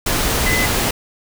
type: tone in noise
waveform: sine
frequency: 2021 Hz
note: B6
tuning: 39 cents sharp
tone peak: -18 dBFS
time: 0.46-0.66 s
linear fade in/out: 5 ms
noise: pink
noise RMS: -18 dBFS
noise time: 0.06-0.91 s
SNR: -3 dB
effects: none